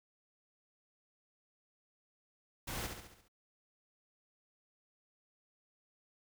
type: noise with echo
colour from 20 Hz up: pink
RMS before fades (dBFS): -41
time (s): 2.67-2.87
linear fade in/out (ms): 10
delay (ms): 69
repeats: 6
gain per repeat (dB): -5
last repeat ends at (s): 3.284
effects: none